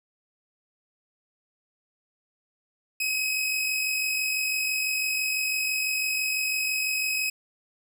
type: tone pair together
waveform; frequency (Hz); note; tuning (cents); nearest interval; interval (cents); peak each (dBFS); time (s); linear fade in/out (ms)
sawtooth; 2538 / 2584; D#7 / E7; +34 / -35; unison; 31; -22 / -32; 3-7.3; 5
effects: none